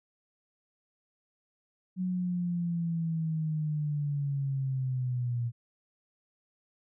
sine linear sweep, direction down, 185 to 117.5 Hz, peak -28 dBFS, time 1.96-5.52 s, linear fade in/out 50 ms, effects none

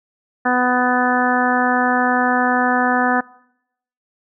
harmonic tone, 249.3 Hz, B3, 16 cents sharp, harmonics 1 / 2 / 3 / 4 / 5 / 6 / 7, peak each -20 / -24 / -19 / -24 / -24 / -22 / -22 dBFS, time 0.45-3.21 s, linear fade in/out 10 ms, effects noise-tail reverb RT60 0.8 s tail -24 dB re dry

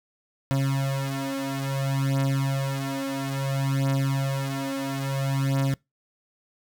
35% pulse beating tone pair, 136.1 / 136.69 Hz, C#3 / C#3, -31 / -24 cents, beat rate 0.59 Hz, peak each -25 dBFS, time 0.51-5.74 s, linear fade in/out 0 ms, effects noise-tail reverb RT60 0.2 s tail -25 dB re dry

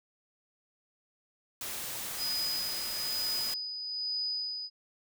white noise, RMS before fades -38 dBFS, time 1.61-3.54 s, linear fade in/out 2 ms
sine tone with tremolo, 4978 Hz, D#8, in tune, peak -30 dBFS, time 2.17-4.7 s, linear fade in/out 50 ms, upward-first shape sine, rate 1.1 Hz, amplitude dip 50%
effects none

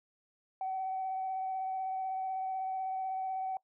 sine tone with vibrato, 759 Hz, F#5, 44 cents sharp, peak -32 dBFS, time 0.61-3.57 s, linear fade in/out 2 ms, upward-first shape sine, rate 16 Hz, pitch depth 16 cents each way, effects noise-tail reverb RT60 0.1 s tail -22 dB re dry + tanh soft clip ceiling -28 dBFS

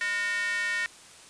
square tone with high-pass filter, 204.3 Hz, G#3, 28 cents flat, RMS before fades -29 dBFS, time 0.01-0.86 s, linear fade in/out 0 ms, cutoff 1800 Hz, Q 6.1, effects white hiss -50 dBFS RMS until 1.29 s + resampled to 22050 Hz

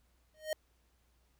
square tone with exponential growth, 621 Hz, D#5, 3 cents flat, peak -30 dBFS, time 0.34-0.53 s, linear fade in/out 2 ms, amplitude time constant 40 ms, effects added 60 Hz sine -70 dBFS peak until 1.39 s + pink hiss -75 dBFS RMS until 1.39 s

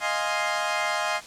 20% pulse chord, F minor seventh, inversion third, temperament equal, 622.3 / 698.5 / 830.6 / 1046.5 Hz, Eb5 / F5 / Ab5 / C6, 0 / 0 / 0 / 0 cents, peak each -25 dBFS, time 0-1.21 s, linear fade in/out 50 ms, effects white hiss -43 dBFS RMS until 1.26 s + low-pass 7000 Hz 12 dB/octave

